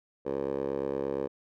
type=tone with band-pass filter; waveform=10% pulse; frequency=68.6 Hz; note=C#2; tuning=17 cents flat; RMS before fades=-32 dBFS; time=0.25-1.28 s; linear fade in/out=20 ms; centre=500 Hz; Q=3.4; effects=none